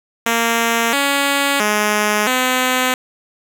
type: tone with pitch steps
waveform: 5% pulse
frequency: 231 / 280.7 / 210.2 / 255 Hz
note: A#3 / C#4 / G#3 / C4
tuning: -16 / +22 / +21 / -44 cents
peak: -3 dBFS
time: 0.26-2.94 s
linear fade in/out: 2 ms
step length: 670 ms
effects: none